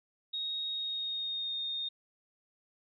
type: tone with pitch glide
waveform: sine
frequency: 3754 to 3681 Hz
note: A#7 to A#7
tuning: +11 to -23 cents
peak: -33 dBFS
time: 0.33-1.89 s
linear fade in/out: 10 ms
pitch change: -34 cents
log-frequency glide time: 0.66-1.59 s
effects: none